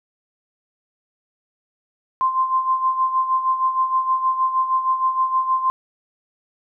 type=tone with tremolo; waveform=sine; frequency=1044 Hz; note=C6; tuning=4 cents flat; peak=-14 dBFS; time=2.21-5.7 s; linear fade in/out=0 ms; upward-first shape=sine; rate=6.4 Hz; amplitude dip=65%; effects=none